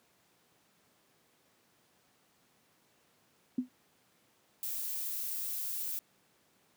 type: tone with exponential decay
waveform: sine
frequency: 251.9 Hz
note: B3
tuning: 34 cents sharp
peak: -24 dBFS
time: 3.58-3.69 s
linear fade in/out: 5 ms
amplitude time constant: 23 ms
type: noise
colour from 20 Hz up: violet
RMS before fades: -37 dBFS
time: 4.63-5.99 s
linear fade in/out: 0 ms
effects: pink hiss -69 dBFS RMS until 6.76 s + high-pass 150 Hz 12 dB/octave